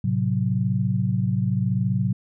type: chord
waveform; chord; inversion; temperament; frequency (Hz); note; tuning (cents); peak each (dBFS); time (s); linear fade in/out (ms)
sine; F# diminished; first; equal; 110 / 130.81 / 185; A2 / C3 / F#3; 0 / 0 / 0; -24; 0.04-2.13; 5
effects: none